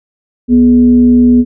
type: tone with frequency modulation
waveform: sine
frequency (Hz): 245.1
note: B3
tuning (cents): -13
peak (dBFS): -3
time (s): 0.48-1.45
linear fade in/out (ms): 50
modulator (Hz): 176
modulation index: 0.33
effects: none